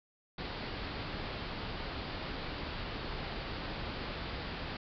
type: low-pass noise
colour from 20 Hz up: pink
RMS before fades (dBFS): -40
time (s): 0.38-4.77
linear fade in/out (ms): 5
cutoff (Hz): 4900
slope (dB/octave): 96
effects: none